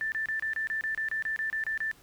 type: tone bursts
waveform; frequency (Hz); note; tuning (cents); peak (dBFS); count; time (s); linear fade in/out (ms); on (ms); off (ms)
sine; 1770; A6; +10; -28; 14; 0.01-1.914; 0; 110; 28
effects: pink hiss -58 dBFS RMS until 2.02 s